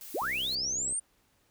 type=noise; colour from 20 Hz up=blue; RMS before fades=-45 dBFS; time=0.01-0.55 s; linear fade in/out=0 ms
type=linear sweep; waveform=sine; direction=up; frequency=232.9 to 9100 Hz; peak=-29 dBFS; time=0.14-1 s; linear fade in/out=10 ms
type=click train; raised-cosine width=2 ms; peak=-35 dBFS; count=47; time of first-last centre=0.22-0.924 s; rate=65.3 Hz
effects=pink hiss -69 dBFS RMS until 1.5 s